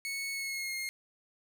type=tone with pitch glide; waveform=sawtooth; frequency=2207 to 2138 Hz; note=C#7 to C7; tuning=-8 to +37 cents; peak=-31 dBFS; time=0.05-0.89 s; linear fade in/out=0 ms; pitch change=-55 cents; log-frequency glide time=0.32-0.75 s; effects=none